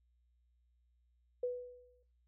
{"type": "tone with exponential decay", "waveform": "sine", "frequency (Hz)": 493.9, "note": "B4", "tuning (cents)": 0, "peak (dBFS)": -31, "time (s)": [1.43, 2.03], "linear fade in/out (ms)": 5, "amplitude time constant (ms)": 130, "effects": ["noise-tail reverb RT60 0.3 s tail -17 dB re dry", "added 60 Hz sine -70 dBFS peak until 2.27 s"]}